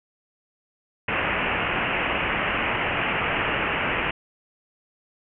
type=low-pass noise; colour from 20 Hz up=white; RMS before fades=-25 dBFS; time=1.08-4.11 s; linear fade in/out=5 ms; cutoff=2900 Hz; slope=96 dB/octave; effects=none